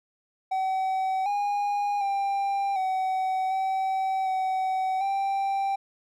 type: tone with pitch steps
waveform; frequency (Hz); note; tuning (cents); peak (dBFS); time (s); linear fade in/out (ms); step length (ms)
triangle; 760 / 817 / 793 / 755 / 765 / 756 / 785; F#5 / G#5 / G5 / F#5 / G5 / F#5 / G5; +46 / -29 / +20 / +35 / -42 / +37 / +2; -22; 0.51-5.76; 10; 750
effects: none